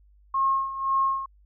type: tone with tremolo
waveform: sine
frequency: 1079 Hz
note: C#6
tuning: 47 cents flat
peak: -19 dBFS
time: 0.34-1.26 s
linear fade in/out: 5 ms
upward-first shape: sine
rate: 1.9 Hz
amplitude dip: 75%
effects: added 50 Hz sine -54 dBFS peak until 1.45 s